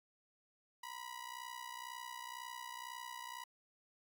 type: ring-modulated tone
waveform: sawtooth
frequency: 976 Hz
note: B5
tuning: 21 cents flat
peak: -39 dBFS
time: 0.83-3.44 s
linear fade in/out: 5 ms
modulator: 31 Hz
effects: Opus 48 kbps